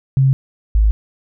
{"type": "tone pair in turn", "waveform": "sine", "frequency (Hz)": [134.2, 53.26], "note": ["C3", "G#1"], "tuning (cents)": [44, 44], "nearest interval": "octave + major third", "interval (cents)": 1600, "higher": "first", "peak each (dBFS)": -9, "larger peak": "neither", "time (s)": [[0.17, 0.33], [0.75, 0.91]], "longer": "neither", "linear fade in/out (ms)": 0, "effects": []}